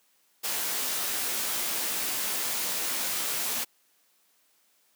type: noise with comb filter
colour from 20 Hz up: white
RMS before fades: -30 dBFS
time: 0.43-3.65 s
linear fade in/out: 20 ms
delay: 16 ms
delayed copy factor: +0.65
effects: white hiss -67 dBFS RMS until 4.95 s + high-pass 200 Hz 12 dB/octave